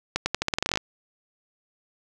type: accelerating click train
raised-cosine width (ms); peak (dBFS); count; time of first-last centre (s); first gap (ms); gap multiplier
0.2; -6; 14; 0.16-0.774; 100; 0.86
effects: none